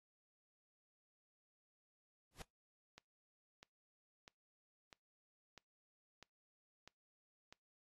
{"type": "noise with exponential growth", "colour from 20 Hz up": "pink", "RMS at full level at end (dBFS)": -47, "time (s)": [2.31, 2.42], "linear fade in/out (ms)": 2, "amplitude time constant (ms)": 23}
{"type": "click train", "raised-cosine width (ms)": 0.2, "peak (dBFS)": -37, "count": 8, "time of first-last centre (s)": [2.98, 7.525], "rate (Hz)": 1.54}
{"effects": ["noise-tail reverb RT60 0.2 s tail -24 dB re dry", "AAC 32 kbps"]}